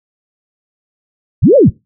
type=linear two-way sweep; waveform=sine; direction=up then down; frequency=53.2 to 600 to 53.2 Hz; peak=-3 dBFS; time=1.42-1.7 s; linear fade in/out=20 ms; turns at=1.56 s; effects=noise-tail reverb RT60 0.2 s tail -20 dB re dry